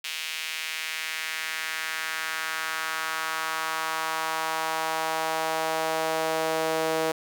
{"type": "tone with high-pass filter sweep", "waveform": "sawtooth", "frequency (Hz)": 160, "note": "D#3", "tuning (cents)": 49, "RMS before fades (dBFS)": -29, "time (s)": [0.04, 7.12], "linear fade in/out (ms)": 5, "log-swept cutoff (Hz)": [2700, 500], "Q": 1.9, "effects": []}